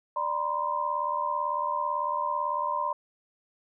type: tone cluster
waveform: sine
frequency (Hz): 593 / 954 / 1032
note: D5 / A#5 / C6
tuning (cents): +17 / +40 / -24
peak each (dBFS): -35 / -30 / -29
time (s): 0.16-2.93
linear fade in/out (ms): 5
effects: none